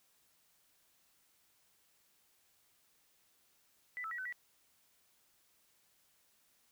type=tone with pitch steps; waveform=sine; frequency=1987 / 1314 / 1923 / 1517 / 1944 Hz; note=B6 / E6 / B6 / F#6 / B6; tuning=+10 / -6 / -47 / +43 / -28 cents; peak=-39 dBFS; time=3.97-4.325 s; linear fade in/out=0 ms; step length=71 ms; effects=white hiss -72 dBFS RMS until 6.71 s